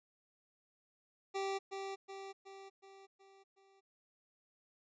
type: tone with echo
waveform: 25% pulse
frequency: 390 Hz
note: G4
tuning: 9 cents flat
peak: -32 dBFS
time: 1.34-1.59 s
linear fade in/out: 20 ms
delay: 370 ms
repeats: 6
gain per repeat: -5 dB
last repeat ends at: 3.81 s
effects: resampled to 16000 Hz